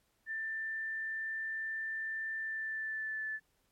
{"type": "tone with pitch glide", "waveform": "sine", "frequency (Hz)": [1779, 1746.4], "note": ["A6", "A6"], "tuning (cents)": [19, -13], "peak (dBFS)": -35, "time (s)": [0.26, 3.4], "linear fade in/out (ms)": 50, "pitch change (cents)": -32, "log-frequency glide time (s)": [2.37, 3.27], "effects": ["pink hiss -75 dBFS RMS until 3.71 s", "MP3 64 kbps"]}